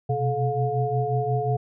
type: tone cluster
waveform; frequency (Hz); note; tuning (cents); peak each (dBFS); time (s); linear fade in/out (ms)
sine; 124.3 / 129.9 / 430.3 / 712; B2 / C3 / A4 / F5; +12 / -12 / -39 / +33; -27; 0.09-1.57; 10
effects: none